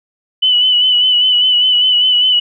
sine tone with vibrato, 2984 Hz, F#7, 14 cents sharp, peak -8 dBFS, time 0.42-2.4 s, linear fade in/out 10 ms, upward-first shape sine, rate 5 Hz, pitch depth 37 cents each way, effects none

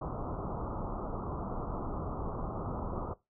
pink low-pass noise, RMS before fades -37 dBFS, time 0.01-3.14 s, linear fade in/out 10 ms, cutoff 1300 Hz, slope 96 dB/octave, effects noise-tail reverb RT60 0.2 s tail -18 dB re dry

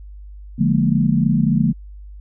sine chord, Bb dominant seventh, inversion first, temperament just, 145.68 / 174.81 / 209.8 / 233.1 Hz, D3 / F3 / Ab3 / Bb3, -14 / +2 / +18 / 0 cents, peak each -19 dBFS, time 0.58-1.73 s, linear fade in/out 20 ms, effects added 50 Hz sine -34 dBFS peak until 2.2 s

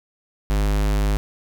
square tone, 51 Hz, G#1, 31 cents flat, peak -18 dBFS, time 0.5-1.17 s, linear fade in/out 0 ms, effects none

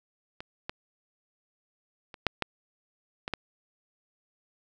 clicks, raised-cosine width 0.3 ms, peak -23 / -17 / -27 / -7 / -11 / -17 / -13 dBFS, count 7, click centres 0.405 / 0.695 / 2.142 / 2.267 / 2.423 / 3.279 / 3.337 s, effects none

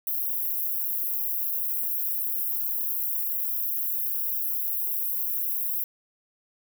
white high-pass noise, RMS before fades -28 dBFS, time 0.07-5.84 s, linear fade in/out 2 ms, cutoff 12000 Hz, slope 48 dB/octave, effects none

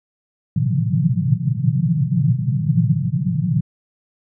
white band-pass noise, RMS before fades -18 dBFS, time 0.56-3.61 s, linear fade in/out 5 ms, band 110 to 180 Hz, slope 96 dB/octave, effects none

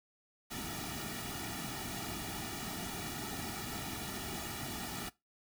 pink noise with comb filter, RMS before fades -41 dBFS, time 0.5-5.1 s, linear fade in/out 20 ms, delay 1.9 ms, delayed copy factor -0.8, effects noise-tail reverb RT60 0.2 s tail -20 dB re dry

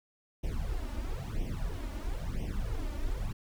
brown noise with flanger, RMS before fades -34 dBFS, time 0.43-3.33 s, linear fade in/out 10 ms, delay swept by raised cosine 0.34 to 3.44 ms, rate 1 Hz, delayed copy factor +0.95, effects none

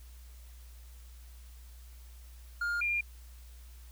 triangle / sine tone pair in turn, 1412 / 2402 Hz, F6 / D7, +19 / +38 cents, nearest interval major sixth, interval 919 cents, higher second, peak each -28 dBFS, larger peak neither, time 2.61-2.81 / 2.81-3.01 s, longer neither, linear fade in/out 5 ms, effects added 60 Hz sine -48 dBFS peak until 3.91 s + white hiss -61 dBFS RMS until 3.91 s

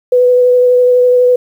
sine tone with vibrato, 496.5 Hz, B4, 9 cents sharp, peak -5 dBFS, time 0.12-1.36 s, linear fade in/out 5 ms, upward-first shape sine, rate 12 Hz, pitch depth 12 cents each way, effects 7-bit

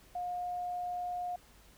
sine tone, 714 Hz, F5, 38 cents sharp, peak -34 dBFS, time 0.15-1.36 s, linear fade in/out 5 ms, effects added 50 Hz sine -63 dBFS peak until 1.77 s + pink hiss -61 dBFS RMS until 1.77 s

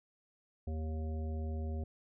harmonic tone, 78.6 Hz, D#2, 18 cents sharp, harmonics 1 / 3 / 5 / 7 / 9, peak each -35 / -45 / -49 / -52 / -54 dBFS, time 0.67-1.84 s, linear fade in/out 5 ms, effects none

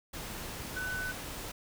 sine tone in noise, 1500 Hz, F#6, 23 cents sharp, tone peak -34 dBFS, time 0.76-1.12 s, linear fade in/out 10 ms, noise pink, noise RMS -41 dBFS, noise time 0.13-1.52 s, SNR +4 dB, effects none

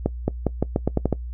accelerating click train, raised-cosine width 2 ms, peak -6 dBFS, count 9, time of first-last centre 0.06-1.127 s, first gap 220 ms, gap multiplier 0.85, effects noise-tail reverb RT60 0.1 s tail -21 dB re dry + added 60 Hz sine -29 dBFS peak until 1.33 s

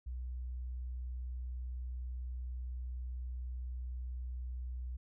sine tone, 62.1 Hz, B1, 10 cents sharp, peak -38 dBFS, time 0.06-4.97 s, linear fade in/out 10 ms, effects none

